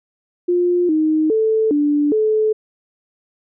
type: tone with pitch steps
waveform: sine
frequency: 353.6 / 311.7 / 440 / 293.1 / 432.8 Hz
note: F4 / D#4 / A4 / D4 / A4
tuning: +22 / +3 / 0 / -3 / -29 cents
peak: -13 dBFS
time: 0.48-2.53 s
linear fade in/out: 10 ms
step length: 410 ms
effects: none